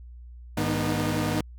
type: tone cluster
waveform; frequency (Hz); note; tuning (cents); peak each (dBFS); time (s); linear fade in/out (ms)
sawtooth; 103.5 / 157.4 / 242.4 / 304.3; G#2 / D#3 / B3 / D#4; -5 / +20 / -32 / -38; -26; 0.57-1.41; 5
effects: added 60 Hz sine -41 dBFS peak until 1.58 s